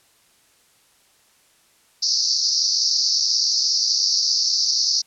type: band-pass noise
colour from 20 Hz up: white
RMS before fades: -20 dBFS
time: 2.02-5.02 s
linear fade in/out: 10 ms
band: 4400 to 5800 Hz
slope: 96 dB/octave
effects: white hiss -58 dBFS RMS until 5.06 s + low-pass 11000 Hz 12 dB/octave